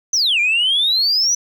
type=exponential two-way sweep; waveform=sine; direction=down then up; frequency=6272 to 2349 to 6000 Hz; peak=-12 dBFS; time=0.13-1.35 s; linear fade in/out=5 ms; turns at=0.4 s; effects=tanh soft clip ceiling -10 dBFS + 9-bit